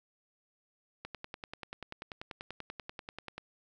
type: click train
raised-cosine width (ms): 0.3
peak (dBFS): -25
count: 25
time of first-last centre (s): 1.05-3.38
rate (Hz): 10.3
effects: none